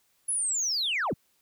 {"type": "linear sweep", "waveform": "sine", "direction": "down", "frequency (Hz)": [10660, 53.5], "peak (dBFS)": -24, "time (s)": [0.28, 1.14], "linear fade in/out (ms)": 10, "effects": ["tanh soft clip ceiling -23 dBFS", "white hiss -69 dBFS RMS until 1.41 s"]}